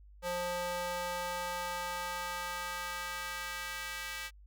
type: tone with high-pass filter sweep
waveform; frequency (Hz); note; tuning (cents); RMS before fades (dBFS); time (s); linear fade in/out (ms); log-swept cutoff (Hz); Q
square; 176.8; F3; +22; -38; 0.22-4.31; 50; 530 to 1900; 1.4
effects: added 50 Hz sine -53 dBFS peak until 4.46 s